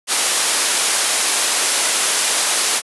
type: low-pass noise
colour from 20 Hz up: white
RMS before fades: -18 dBFS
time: 0.07-2.82 s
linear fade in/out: 50 ms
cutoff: 11000 Hz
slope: 96 dB/octave
effects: high-pass 400 Hz 12 dB/octave